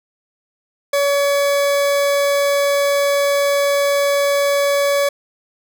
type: tone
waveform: 40% pulse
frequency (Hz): 566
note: C#5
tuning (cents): +36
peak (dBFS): -13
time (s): 0.93-5.09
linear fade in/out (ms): 5
effects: none